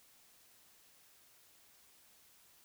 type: silence
effects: white hiss -65 dBFS RMS until 2.64 s